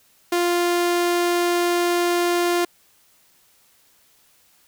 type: tone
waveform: sawtooth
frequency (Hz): 349.2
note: F4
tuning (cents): 0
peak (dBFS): -14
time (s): 0.32-2.65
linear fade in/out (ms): 5
effects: white hiss -58 dBFS RMS until 4.67 s